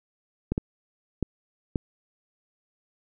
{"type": "clicks", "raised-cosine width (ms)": 3, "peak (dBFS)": -12, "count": 4, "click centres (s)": [0.52, 0.579, 1.227, 1.758], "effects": []}